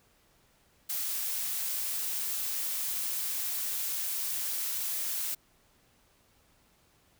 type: noise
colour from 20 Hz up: blue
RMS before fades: -33 dBFS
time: 0.89-5.35 s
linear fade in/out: 10 ms
effects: pink hiss -66 dBFS RMS until 7.19 s